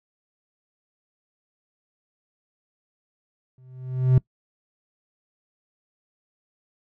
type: tone with exponential growth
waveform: triangle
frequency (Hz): 128.5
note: C3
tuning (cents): -31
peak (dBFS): -9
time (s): 3.58-4.18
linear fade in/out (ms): 2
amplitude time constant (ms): 130
effects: noise-tail reverb RT60 0.1 s tail -22 dB re dry